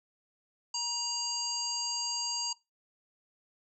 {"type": "harmonic tone", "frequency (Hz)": 945, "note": "A#5", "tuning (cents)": 23, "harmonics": [1, 3, 5, 7, 8], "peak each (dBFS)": [-39, -44, -34, -37, -42], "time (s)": [0.74, 2.53], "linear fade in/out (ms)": 5, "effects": ["noise-tail reverb RT60 0.2 s tail -19 dB re dry"]}